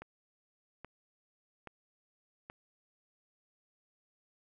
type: click train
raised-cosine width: 0.5 ms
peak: -30 dBFS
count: 4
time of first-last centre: 0.02-2.499 s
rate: 1.21 Hz
effects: none